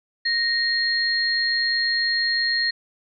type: tone pair together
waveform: sine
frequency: 1864.7 / 4243 Hz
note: A#6 / C8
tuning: 0 / +23 cents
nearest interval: octave + major second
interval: 1423 cents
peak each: -22 / -22 dBFS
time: 0.25-2.71 s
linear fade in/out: 10 ms
effects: none